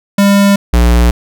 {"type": "tone pair in turn", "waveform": "square", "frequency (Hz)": [200.1, 59.49], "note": ["G3", "A#1"], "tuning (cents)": [36, 36], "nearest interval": "octave + major sixth", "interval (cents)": 2100, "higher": "first", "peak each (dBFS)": -6, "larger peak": "neither", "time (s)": [[0.18, 0.56], [0.73, 1.11]], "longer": "neither", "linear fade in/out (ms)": 5, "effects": []}